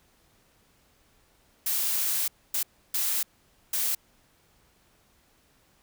blue noise bursts at uneven times, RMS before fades -27 dBFS, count 4, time 1.66-2.28 / 2.54-2.63 / 2.94-3.23 / 3.73-3.95 s, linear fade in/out 5 ms, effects pink hiss -64 dBFS RMS until 5.82 s

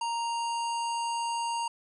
harmonic tone with a mistuned harmonic, 932.3 Hz, A#5, in tune, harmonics 1 / 3 / 5 / 7 / 9 / 10, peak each -29 / -39 / -43 / -46 / -48 / -49 dBFS, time 0.01-1.68 s, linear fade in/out 5 ms, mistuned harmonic 9, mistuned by -61 cents, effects none

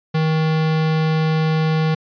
square tone, 158 Hz, D#3, 27 cents sharp, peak -16 dBFS, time 0.14-1.95 s, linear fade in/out 10 ms, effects resampled to 11025 Hz

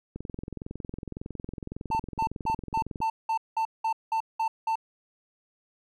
click train, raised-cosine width 3 ms, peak -23 dBFS, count 63, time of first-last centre 0.16-3.004 s, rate 21.8 Hz
triangle tone bursts, 893 Hz, A5, 25 cents sharp, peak -22 dBFS, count 11, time 1.91-4.756 s, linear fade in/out 5 ms, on 86 ms, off 190 ms
effects none

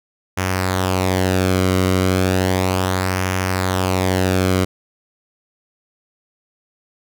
sawtooth tone with flanger, 93 Hz, F#2, 9 cents sharp, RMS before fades -18 dBFS, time 0.37-4.65 s, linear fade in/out 10 ms, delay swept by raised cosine 0.24 to 1.18 ms, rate 0.34 Hz, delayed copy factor -0.55, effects none

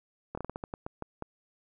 slowing click train, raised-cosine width 1 ms, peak -22 dBFS, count 11, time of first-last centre 0.35-1.224 s, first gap 25 ms, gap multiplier 1.26, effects none

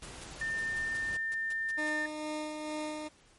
pink noise, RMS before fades -46 dBFS, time 0.02-1.17 s, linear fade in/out 2 ms
white noise bursts, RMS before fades -47 dBFS, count 11, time 0.03-1.894 s, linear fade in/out 0 ms, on 24 ms, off 160 ms
sine tone, 1800 Hz, A6, 39 cents sharp, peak -31 dBFS, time 0.41-2.06 s, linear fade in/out 5 ms
20% pulse tone with tremolo, 305.3 Hz, D#4, 33 cents flat, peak -29 dBFS, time 1.77-3.09 s, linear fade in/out 20 ms, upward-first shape sine, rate 2.2 Hz, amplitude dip 35%
effects pink hiss -62 dBFS RMS until 3.38 s + MP3 48 kbps

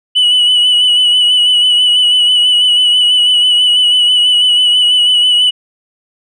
sine tone with vibrato, 2960 Hz, F#7, in tune, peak -4 dBFS, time 0.15-5.51 s, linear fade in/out 20 ms, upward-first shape sine, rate 6.1 Hz, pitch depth 33 cents each way, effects tanh soft clip ceiling -5 dBFS

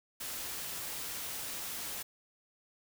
white noise, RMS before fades -40 dBFS, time 0.2-2.03 s, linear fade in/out 10 ms, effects none

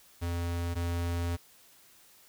square tone pair in turn, 85.9 / 85.9 Hz, F2 / F2, -28 / -28 cents, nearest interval unison, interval 0 cents, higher neither, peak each -31 / -30 dBFS, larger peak second, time 0.21-0.75 / 0.75-1.37 s, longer second, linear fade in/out 20 ms, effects white hiss -59 dBFS RMS until 2.28 s

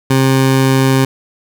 20% pulse tone, 133.2 Hz, C3, 31 cents sharp, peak -4 dBFS, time 0.1-1.05 s, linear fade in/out 5 ms, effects none

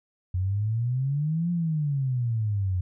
sine exponential two-way sweep, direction up then down, 89.1 to 176.1 to 89.1 Hz, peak -23 dBFS, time 0.34-2.81 s, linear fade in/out 5 ms, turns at 1.51 s, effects none

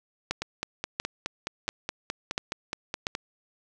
two click trains, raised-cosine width 0.2 ms, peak -13 / -10 dBFS, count 14 / 5, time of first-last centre 0.42-3.151 / 0.31-3.069 s, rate 4.76 / 1.45 Hz, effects none

